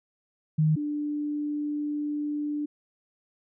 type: tone pair in turn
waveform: sine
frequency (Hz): 155.3 / 295.5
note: D#3 / D4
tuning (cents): -3 / +11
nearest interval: major seventh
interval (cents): 1114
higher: second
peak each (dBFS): -19 / -27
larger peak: first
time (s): 0.58-0.76 / 0.76-2.66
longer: second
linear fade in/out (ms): 10
effects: none